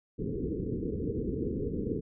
white low-pass noise, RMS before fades -33 dBFS, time 0.18-2.01 s, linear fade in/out 20 ms, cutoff 470 Hz, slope 96 dB/octave, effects none

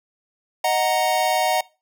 square chord, D# minor, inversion none, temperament equal, 622.3 / 740 / 932.3 Hz, D#5 / F#5 / A#5, 0 / 0 / 0 cents, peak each -24 / -21 / -25 dBFS, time 0.64-1.61 s, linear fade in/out 5 ms, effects noise-tail reverb RT60 0.3 s tail -22 dB re dry

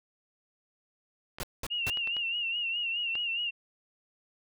clicks, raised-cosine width 0.3 ms, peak -25 dBFS, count 6, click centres 1.385 / 1.877 / 1.973 / 2.074 / 2.167 / 3.154 s
pink noise bursts, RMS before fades -35 dBFS, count 3, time 1.4-1.899 s, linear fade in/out 0 ms, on 33 ms, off 200 ms
sine tone with vibrato, 2794 Hz, F7, in tune, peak -29 dBFS, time 1.7-3.51 s, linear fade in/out 20 ms, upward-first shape sine, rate 4.8 Hz, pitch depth 69 cents each way
effects none

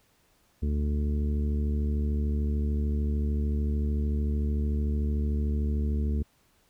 harmonic tone, 73.42 Hz, D2, in tune, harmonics 1 / 2 / 3 / 4 / 5 / 6, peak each -25 / -39 / -33 / -43 / -43 / -44 dBFS, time 0.62-6.23 s, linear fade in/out 10 ms, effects pink hiss -66 dBFS RMS until 6.69 s

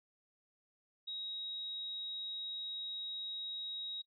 sine tone, 3801 Hz, A#7, 33 cents sharp, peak -40 dBFS, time 1.07-4.02 s, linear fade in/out 10 ms, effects noise-tail reverb RT60 0.1 s tail -20 dB re dry

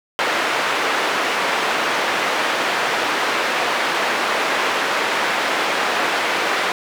white band-pass noise, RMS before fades -20 dBFS, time 0.19-6.72 s, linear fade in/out 0 ms, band 360 to 2000 Hz, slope 12 dB/octave, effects none

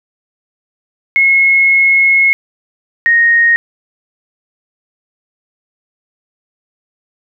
sine tone pair in turn, 2172 / 1863.9 Hz, C#7 / A#6, -36 / -1 cents, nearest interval minor third, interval 265 cents, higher first, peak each -6 dBFS, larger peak neither, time 1.16-2.33 / 3.06-3.56 s, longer first, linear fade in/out 0 ms, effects none

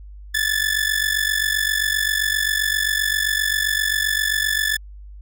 sawtooth ring-modulated tone, 1738 Hz, A6, 22 cents flat, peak -12 dBFS, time 0.34-4.77 s, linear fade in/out 10 ms, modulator 23.8 Hz, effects added 50 Hz sine -36 dBFS peak until 5.21 s

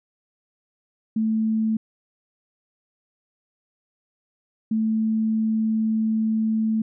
sine tone pair in turn, 220.2 / 220.2 Hz, A3 / A3, +2 / +2 cents, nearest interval unison, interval 0 cents, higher neither, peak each -19 / -19 dBFS, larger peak neither, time 1.16-1.77 / 4.71-6.82 s, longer second, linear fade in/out 5 ms, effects none

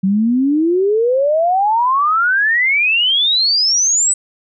sine exponential sweep, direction up, 185.8 to 8100 Hz, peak -11 dBFS, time 0.03-4.14 s, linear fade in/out 10 ms, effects none

